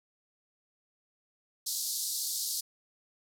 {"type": "band-pass noise", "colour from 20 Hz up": "pink", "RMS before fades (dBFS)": -34, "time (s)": [1.66, 2.61], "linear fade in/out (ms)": 10, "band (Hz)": [4100, 15000], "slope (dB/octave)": 48, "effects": []}